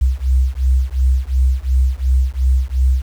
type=beating tone pair; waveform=sine; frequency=63.3 / 66.1 Hz; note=B1 / C2; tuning=+43 / +18 cents; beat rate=2.8 Hz; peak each=-15 dBFS; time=0.01-3.02 s; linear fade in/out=10 ms; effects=7-bit